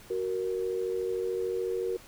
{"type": "tone pair together", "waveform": "sine", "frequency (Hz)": [372.6, 466.2], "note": ["F#4", "A#4"], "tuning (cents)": [12, 0], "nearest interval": "major third", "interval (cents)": 388, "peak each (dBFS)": [-31, -31], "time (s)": [0.1, 1.97], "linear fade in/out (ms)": 5, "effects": ["pink hiss -52 dBFS RMS until 2.07 s"]}